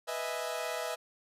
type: chord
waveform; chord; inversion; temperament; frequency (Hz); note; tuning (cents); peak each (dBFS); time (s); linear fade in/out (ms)
sawtooth; E major seventh; second; equal; 493.9 / 622.3 / 659.3 / 830.6; B4 / D#5 / E5 / G#5; 0 / 0 / 0 / 0; -36 / -35 / -34 / -39; 0.07-0.96; 20
effects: resampled to 32000 Hz

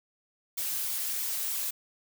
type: noise with flanger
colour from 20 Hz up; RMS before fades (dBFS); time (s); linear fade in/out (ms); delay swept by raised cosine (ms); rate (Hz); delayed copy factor
blue; -32; 0.57-1.71; 10; 0.85 to 5.75; 3.1; +0.65
effects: none

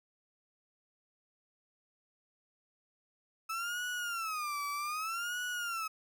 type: tone with vibrato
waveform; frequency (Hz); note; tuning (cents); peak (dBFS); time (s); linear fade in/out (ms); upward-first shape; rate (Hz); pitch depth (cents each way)
35% pulse; 1300; E6; -24; -33; 3.49-5.88; 10; sine; 0.64; 210
effects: none

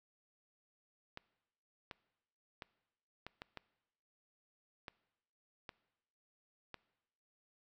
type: clicks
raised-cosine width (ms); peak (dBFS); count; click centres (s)
0.3; -29; 9; 1.174 / 1.912 / 2.622 / 3.266 / 3.419 / 3.573 / 4.882 / 5.692 / 6.743
effects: noise-tail reverb RT60 1.0 s tail -21 dB re dry

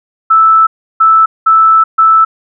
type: tone bursts at uneven times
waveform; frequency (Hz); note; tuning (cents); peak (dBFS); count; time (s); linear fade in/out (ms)
sine; 1316; E6; -3; -3; 4; 0.3-0.67 / 1-1.26 / 1.46-1.84 / 1.98-2.25; 10
effects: none

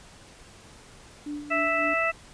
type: tone with tremolo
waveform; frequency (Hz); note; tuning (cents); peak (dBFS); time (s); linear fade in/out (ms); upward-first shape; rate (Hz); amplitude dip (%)
sine; 293.7; D4; 0; -30; 1.26-1.94; 5; sine; 3.7; 65
type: harmonic tone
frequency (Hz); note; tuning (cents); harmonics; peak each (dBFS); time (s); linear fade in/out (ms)
659.3; E5; 0; 1 / 2 / 3 / 4; -28 / -28 / -28 / -28; 1.5-2.12; 20
effects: pink hiss -50 dBFS RMS until 2.33 s + resampled to 22050 Hz

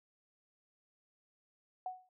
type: tone with exponential decay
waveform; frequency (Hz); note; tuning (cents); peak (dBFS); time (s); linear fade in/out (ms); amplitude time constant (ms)
sine; 740; F#5; 0; -34; 1.86-2.09; 2; 50
effects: none

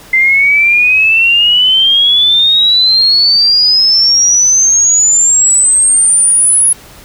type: exponential sweep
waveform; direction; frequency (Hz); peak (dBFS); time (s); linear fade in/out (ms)
sine; up; 2069 to 10548; -5; 0.13-6.73; 5
effects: pink hiss -36 dBFS RMS until 7.04 s

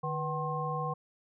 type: harmonic tone with a mistuned harmonic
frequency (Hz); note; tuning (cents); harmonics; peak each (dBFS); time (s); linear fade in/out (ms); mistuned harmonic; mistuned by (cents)
152.2; D#3; -38; 1 / 3 / 5 / 7; -35 / -38 / -38 / -35; 0.03-0.94; 10; 3; +120
effects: none

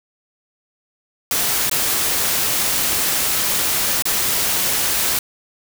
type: noise with dropouts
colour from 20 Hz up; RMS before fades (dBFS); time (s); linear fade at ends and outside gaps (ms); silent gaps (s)
white; -19; 1.31-5.19; 2; 1.697-1.713 / 4.023-4.054
effects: none

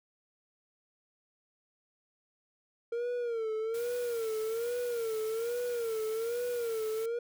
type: tone with vibrato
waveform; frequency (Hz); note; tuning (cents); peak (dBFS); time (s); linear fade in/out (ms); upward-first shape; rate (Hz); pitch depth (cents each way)
triangle; 461.5; A#4; -17; -29; 2.92-7.19; 5; sine; 1.2; 100
type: noise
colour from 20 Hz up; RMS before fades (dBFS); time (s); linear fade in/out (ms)
white; -48; 3.74-7.06; 5
effects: none

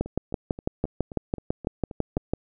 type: two click trains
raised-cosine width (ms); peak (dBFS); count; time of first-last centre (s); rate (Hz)
2; -10 / -24; 15 / 9; 0.01-2.336 / 0.06-2.176; 6.02 / 3.78
effects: none

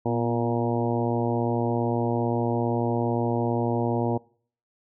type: harmonic tone with a mistuned harmonic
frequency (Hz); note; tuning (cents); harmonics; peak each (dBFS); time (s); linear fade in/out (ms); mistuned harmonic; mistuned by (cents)
117.6; A#2; +16; 1 / 2 / 3 / 4 / 5 / 6 / 7 / 8; -28 / -28 / -29 / -30 / -33 / -34 / -35 / -35; 0.05-4.18; 10; 2; +42
effects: noise-tail reverb RT60 0.5 s tail -23 dB re dry

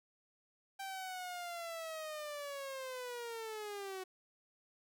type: linear sweep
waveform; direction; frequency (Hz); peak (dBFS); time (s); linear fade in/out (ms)
sawtooth; down; 784 to 370; -38; 0.79-4.04; 10
effects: none

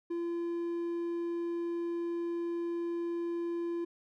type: tone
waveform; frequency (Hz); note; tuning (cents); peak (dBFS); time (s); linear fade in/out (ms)
triangle; 341.4; F4; -39; -30; 0.1-3.85; 10
effects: none

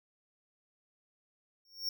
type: tone with exponential growth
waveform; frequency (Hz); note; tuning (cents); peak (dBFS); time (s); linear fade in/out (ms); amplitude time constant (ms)
square; 5500; F8; -27; -30; 1.65-1.89; 2; 52
effects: none

